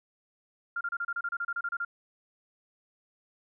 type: tone bursts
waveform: sine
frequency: 1396.9 Hz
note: F6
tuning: in tune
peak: -29 dBFS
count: 14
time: 0.76-1.849 s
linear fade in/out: 5 ms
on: 49 ms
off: 31 ms
effects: none